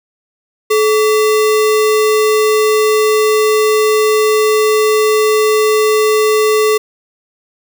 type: tone with sample-and-hold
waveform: sine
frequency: 430 Hz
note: A4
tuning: 40 cents flat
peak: -8 dBFS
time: 0.7-6.78 s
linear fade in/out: 10 ms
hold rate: 1575 Hz
effects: none